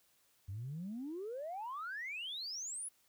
sine exponential sweep, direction up, 90.9 to 10650 Hz, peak -39 dBFS, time 0.48-2.89 s, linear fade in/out 10 ms, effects tanh soft clip ceiling -36 dBFS + white hiss -72 dBFS RMS until 3.08 s

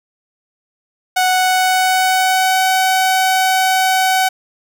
sawtooth tone with pitch glide, 740 to 753.8 Hz, F#5 to F#5, 0 to +32 cents, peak -8 dBFS, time 1.16-4.29 s, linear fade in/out 10 ms, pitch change +32 cents, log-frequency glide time 1.27-2.63 s, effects 7-bit

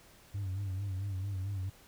sine tone with vibrato, 96.9 Hz, G2, 20 cents flat, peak -31 dBFS, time 0.34-1.7 s, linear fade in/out 10 ms, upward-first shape sine, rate 4.5 Hz, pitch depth 76 cents each way, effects tanh soft clip ceiling -32 dBFS + pink hiss -59 dBFS RMS until 1.87 s

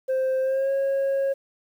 sine tone with pitch glide, 523.3 to 546.2 Hz, C5 to C#5, 0 to -26 cents, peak -18 dBFS, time 0.08-1.34 s, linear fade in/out 20 ms, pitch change +74 cents, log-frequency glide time 0.41-0.71 s, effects tanh soft clip ceiling -20 dBFS + 9-bit

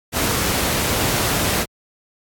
pink noise, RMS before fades -19 dBFS, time 0.12-1.66 s, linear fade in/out 50 ms, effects high-pass 60 Hz 12 dB/octave + AAC 64 kbps

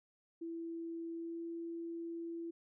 sine tone with pitch glide, 332.5 to 335.2 Hz, E4 to E4, +15 to +29 cents, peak -40 dBFS, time 0.41-2.51 s, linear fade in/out 10 ms, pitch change +14 cents, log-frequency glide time 1.13-1.43 s, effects none

